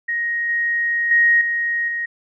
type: tone with level steps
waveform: sine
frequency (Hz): 1876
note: A#6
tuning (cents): +11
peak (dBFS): -19 / -17 / -11 / -18 / -21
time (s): 0.08-2.06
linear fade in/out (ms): 10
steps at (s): 0.49 / 1.11 / 1.41 / 1.88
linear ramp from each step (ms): 2
effects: none